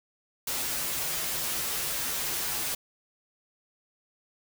white noise with comb filter, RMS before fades -31 dBFS, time 0.47-2.75 s, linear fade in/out 5 ms, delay 10 ms, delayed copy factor -1, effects none

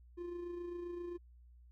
triangle tone with amplitude modulation, 349.2 Hz, F4, in tune, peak -37 dBFS, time 0.17-1.18 s, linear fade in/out 20 ms, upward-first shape sine, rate 27.6 Hz, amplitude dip 40%, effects added 60 Hz sine -57 dBFS peak until 1.71 s

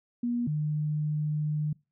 sine tone pair in turn, 240 / 151.19 Hz, B3 / D#3, -49 / -49 cents, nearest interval minor sixth, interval 800 cents, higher first, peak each -26 dBFS, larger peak neither, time 0.23-0.47 / 0.47-1.73 s, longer second, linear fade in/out 5 ms, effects noise-tail reverb RT60 0.3 s tail -25 dB re dry

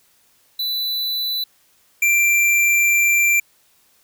square tone pair in turn, 3982 / 2359 Hz, B7 / D7, +14 / +7 cents, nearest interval major sixth, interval 907 cents, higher first, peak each -21 / -14 dBFS, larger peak second, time 0.59-1.44 / 2.02-3.4 s, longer second, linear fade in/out 5 ms, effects white hiss -58 dBFS RMS until 4.03 s

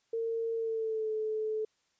sine tone with pitch glide, 455.8 to 434 Hz, A#4 to A4, -39 to -24 cents, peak -30 dBFS, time 0.13-1.65 s, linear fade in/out 5 ms, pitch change -85 cents, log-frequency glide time 0.55-1.11 s, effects white hiss -74 dBFS RMS until 1.99 s + resampled to 16000 Hz

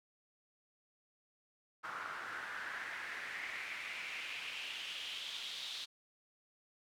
pink noise with band-pass filter sweep, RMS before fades -44 dBFS, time 1.83-5.86 s, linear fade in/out 20 ms, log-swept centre 1300 to 3800 Hz, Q 3.9, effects none

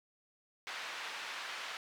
pink band-pass noise, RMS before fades -43 dBFS, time 0.67-1.77 s, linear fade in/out 0 ms, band 1200 to 3600 Hz, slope 12 dB/octave, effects none

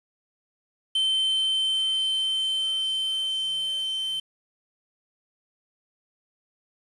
triangle tone with level ramp, 3092 Hz, G7, 24 cents flat, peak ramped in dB -19 to -25 dBFS, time 0.95-4.2 s, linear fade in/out 5 ms, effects resampled to 24000 Hz + 8-bit

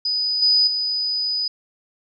sine tone with level steps, 4977 Hz, D#8, in tune, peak -19 / -13 / -20 dBFS, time 0.05-1.48 s, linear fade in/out 5 ms, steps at 0.42 / 0.67 s, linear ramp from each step 5 ms, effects none

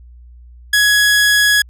sawtooth tone, 1675 Hz, G#6, 14 cents sharp, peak -6 dBFS, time 0.73-1.62 s, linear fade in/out 5 ms, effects added 60 Hz sine -37 dBFS peak until 1.69 s + resampled to 32000 Hz

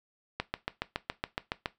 click train, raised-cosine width 0.3 ms, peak -14 dBFS, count 10, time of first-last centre 0.4-1.659 s, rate 7.15 Hz, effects noise-tail reverb RT60 0.2 s tail -17 dB re dry

